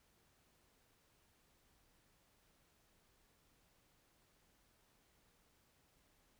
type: silence
effects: pink hiss -74 dBFS RMS until 6.39 s